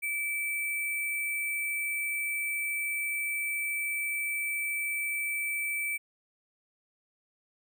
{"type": "tone with sample-and-hold", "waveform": "sine", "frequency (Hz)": 2316, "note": "D7", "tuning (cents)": -25, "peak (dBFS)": -29, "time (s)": [0.02, 5.98], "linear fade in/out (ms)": 20, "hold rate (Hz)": 11025, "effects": []}